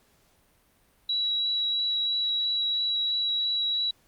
sine tone with vibrato, 3900 Hz, B7, 23 cents flat, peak -24 dBFS, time 1.09-3.91 s, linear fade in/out 5 ms, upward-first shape triangle, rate 3 Hz, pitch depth 10 cents each way, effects pink hiss -64 dBFS RMS until 4.07 s + Opus 48 kbps

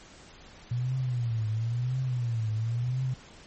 sine tone with vibrato, 119 Hz, A#2, 36 cents sharp, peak -26 dBFS, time 0.71-3.14 s, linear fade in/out 5 ms, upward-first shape triangle, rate 0.97 Hz, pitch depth 180 cents each way, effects pink hiss -51 dBFS RMS until 3.46 s + MP3 32 kbps

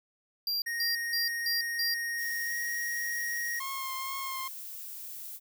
square tone bursts, 4750 Hz, D8, 19 cents sharp, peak -29 dBFS, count 5, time 0.47-1.94 s, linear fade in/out 2 ms, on 150 ms, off 180 ms
square tone with pitch glide, 1864.7 to 1882 Hz, A#6 to A#6, 0 to +16 cents, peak -32 dBFS, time 0.66-3.6 s, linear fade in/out 10 ms, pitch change +16 cents, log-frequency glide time 2.45-2.54 s
violet noise, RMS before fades -42 dBFS, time 2.16-5.4 s, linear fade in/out 50 ms
sawtooth tone with vibrato, 1069 Hz, C6, 37 cents sharp, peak -31 dBFS, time 3.6-4.48 s, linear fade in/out 5 ms, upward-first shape triangle, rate 2.2 Hz, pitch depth 25 cents each way
effects none

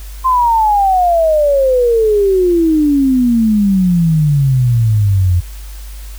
sine exponential sweep, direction down, 1052 to 85.8 Hz, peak -8 dBFS, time 0.24-5.41 s, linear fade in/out 20 ms, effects added 50 Hz sine -26 dBFS peak until 6.18 s + white hiss -39 dBFS RMS until 6.18 s

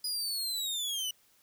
sawtooth linear sweep, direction down, 4983 to 2929 Hz, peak -29 dBFS, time 0.04-1.11 s, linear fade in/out 5 ms, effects white hiss -66 dBFS RMS until 1.42 s

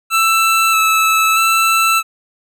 25% pulse tone with vibrato, 1318.5 Hz, E6, in tune, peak -7 dBFS, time 0.1-2.03 s, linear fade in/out 50 ms, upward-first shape square, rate 0.79 Hz, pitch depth 14 cents each way, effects none

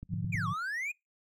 click train, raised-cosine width 5 ms, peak -29 dBFS, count 4, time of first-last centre 0.03-0.353 s, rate 9.3 Hz
sine chord, G# diminished seventh, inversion none, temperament equal, 103.83 / 123.47 / 146.83 / 174.61 Hz, G#2 / B2 / D3 / F3, 0 / 0 / 0 / 0 cents, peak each -36 / -40 / -38 / -36 dBFS, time 0.09-0.54 s, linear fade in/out 20 ms
triangle exponential two-way sweep, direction down then up, 2520 to 1081 to 2520 Hz, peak -31 dBFS, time 0.32-0.92 s, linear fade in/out 10 ms, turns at 0.48 s
effects noise-tail reverb RT60 0.2 s tail -25 dB re dry

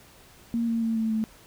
sine tone with pitch steps, 232.5 / 229.2 / 225.9 / 222.6 / 219.5 Hz, A#3 / A#3 / A3 / A3 / A3, -4 / -29 / +46 / +20 / -4 cents, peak -23 dBFS, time 0.54-1.24 s, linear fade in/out 0 ms, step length 140 ms, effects pink hiss -53 dBFS RMS until 1.46 s

